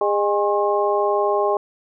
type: harmonic tone with a mistuned harmonic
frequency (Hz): 204.2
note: G#3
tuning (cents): -29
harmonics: 2 / 3 / 4 / 5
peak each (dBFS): -20 / -22 / -23 / -24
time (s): 0.01-1.57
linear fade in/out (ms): 2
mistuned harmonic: 5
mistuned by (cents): +86
effects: none